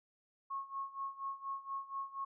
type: tone with tremolo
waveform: sine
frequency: 1093 Hz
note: C#6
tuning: 25 cents flat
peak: -36 dBFS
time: 0.5-2.25 s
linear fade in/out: 10 ms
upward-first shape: sine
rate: 4.2 Hz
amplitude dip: 85%
effects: none